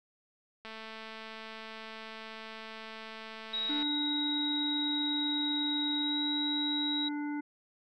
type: click train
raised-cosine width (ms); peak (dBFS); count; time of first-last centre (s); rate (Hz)
0.3; -29; 703; 0.65-3.826; 221
type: tone with pitch glide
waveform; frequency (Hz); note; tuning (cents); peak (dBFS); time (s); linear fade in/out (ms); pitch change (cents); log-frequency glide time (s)
sine; 3818 to 3847; A#7 to B7; +41 to -46; -31; 3.53-7.09; 10; +13; 6.02-6.19
type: harmonic tone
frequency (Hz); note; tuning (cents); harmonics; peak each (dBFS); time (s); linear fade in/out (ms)
293.7; D4; 0; 1 / 3 / 5 / 7; -33 / -44 / -47 / -49; 3.69-7.41; 10
effects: none